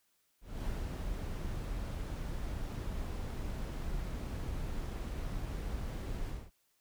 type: noise with ADSR envelope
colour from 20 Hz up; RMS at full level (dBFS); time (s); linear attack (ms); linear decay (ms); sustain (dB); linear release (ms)
brown; -36; 0.41-6.51; 250; 210; -2; 230
effects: white hiss -75 dBFS RMS until 6.8 s